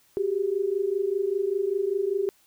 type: tone pair together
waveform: sine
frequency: 377.4 / 402.5 Hz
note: F#4 / G4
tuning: +34 / +46 cents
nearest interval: minor second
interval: 112 cents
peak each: -27 / -25 dBFS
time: 0.17-2.29 s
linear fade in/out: 0 ms
effects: white hiss -62 dBFS RMS until 2.46 s